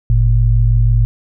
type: tone pair together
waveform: sine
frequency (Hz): 47.93 / 114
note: G1 / A#2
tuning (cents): -38 / -38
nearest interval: octave + minor third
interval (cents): 1500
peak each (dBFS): -11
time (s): 0.1-1.05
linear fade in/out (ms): 0
effects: none